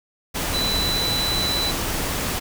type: tone in noise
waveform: sine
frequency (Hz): 3980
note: B7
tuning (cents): +13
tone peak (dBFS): -22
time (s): 0.53-1.72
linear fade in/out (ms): 20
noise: pink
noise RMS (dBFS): -25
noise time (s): 0.34-2.4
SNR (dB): 0
effects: none